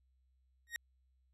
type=tone with exponential growth; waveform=40% pulse; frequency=1873 Hz; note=A#6; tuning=8 cents sharp; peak=-32 dBFS; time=0.67-0.76 s; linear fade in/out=0 ms; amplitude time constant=19 ms; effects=added 64 Hz sine -70 dBFS peak until 1.33 s + resampled to 32000 Hz